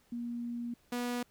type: tone pair in turn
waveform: sine / sawtooth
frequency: 237.8 / 243.6 Hz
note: A#3 / B3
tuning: +35 / -24 cents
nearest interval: unison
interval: 41 cents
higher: second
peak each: -35 / -29 dBFS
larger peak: second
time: 0.12-0.74 / 0.92-1.23 s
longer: first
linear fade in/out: 5 ms
effects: pink hiss -68 dBFS RMS until 1.3 s